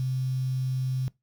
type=tone with quantisation; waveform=sine; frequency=130 Hz; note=C3; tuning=11 cents flat; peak=-25 dBFS; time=0-1.08 s; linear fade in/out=0 ms; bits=8; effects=noise-tail reverb RT60 0.2 s tail -22 dB re dry